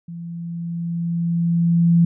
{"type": "tone with level ramp", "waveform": "sine", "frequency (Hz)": 169.5, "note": "E3", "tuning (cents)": 49, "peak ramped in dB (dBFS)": [-30, -10], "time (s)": [0.08, 2.05], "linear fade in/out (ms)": 5, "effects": []}